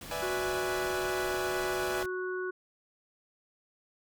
pink noise, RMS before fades -44 dBFS, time 0.01-2.06 s, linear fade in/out 5 ms
sawtooth chord, E dominant seventh, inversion second, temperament equal, 493.9 / 587.3 / 659.3 / 830.6 Hz, B4 / D5 / E5 / G#5, 0 / 0 / 0 / 0 cents, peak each -35 dBFS, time 0.11-2.03 s, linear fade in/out 2 ms
harmonic tone, 368.4 Hz, F#4, 7 cents flat, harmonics 1 / 3 / 4, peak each -33 / -43 / -38 dBFS, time 0.22-2.51 s, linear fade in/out 10 ms
effects none

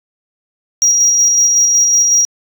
sine tone with tremolo, 5710 Hz, F8, 37 cents sharp, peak -5 dBFS, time 0.82-2.25 s, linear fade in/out 0 ms, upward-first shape square, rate 5.4 Hz, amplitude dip 30%, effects tanh soft clip ceiling -5 dBFS

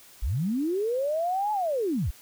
sine linear two-way sweep, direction up then down, 38.55 to 861 to 38.55 Hz, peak -24 dBFS, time 0.22-2.11 s, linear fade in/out 10 ms, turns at 1.52 s, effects white hiss -52 dBFS RMS until 2.21 s

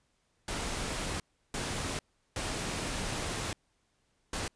pink noise bursts at uneven times, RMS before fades -35 dBFS, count 4, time 0.48-1.2 / 1.54-1.99 / 2.36-3.53 / 4.33-4.48 s, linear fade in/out 2 ms, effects pink hiss -74 dBFS RMS until 4.55 s + resampled to 22050 Hz

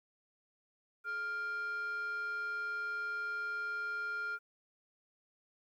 sine tone with frequency modulation, 1400 Hz, F6, 4 cents sharp, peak -33 dBFS, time 1.04-4.39 s, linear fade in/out 50 ms, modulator 973 Hz, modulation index 0.25, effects tanh soft clip ceiling -34 dBFS + 12-bit

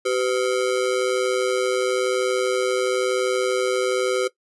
square ring-modulated tone, 443.8 Hz, A4, 15 cents sharp, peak -17 dBFS, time 0.05-4.28 s, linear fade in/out 10 ms, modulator 60.5 Hz, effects noise-tail reverb RT60 0.1 s tail -18 dB re dry + resampled to 24000 Hz

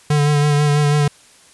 square tone with vibrato, 147 Hz, D3, 2 cents sharp, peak -13 dBFS, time 0.1-1.08 s, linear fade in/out 5 ms, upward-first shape sine, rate 6.1 Hz, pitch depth 27 cents each way, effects white hiss -48 dBFS RMS until 1.53 s + resampled to 24000 Hz

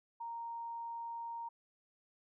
sine tone, 930 Hz, A#5, 4 cents flat, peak -40 dBFS, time 0.2-1.49 s, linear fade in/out 10 ms, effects none

